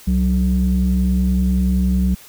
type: tone pair together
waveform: sine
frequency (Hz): 65.41 / 185.65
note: C2 / F#3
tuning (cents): 0 / +6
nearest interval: octave + tritone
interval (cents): 1806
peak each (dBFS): -15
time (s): 0.07-2.15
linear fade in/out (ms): 10
effects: tanh soft clip ceiling -9 dBFS + white hiss -43 dBFS RMS until 2.28 s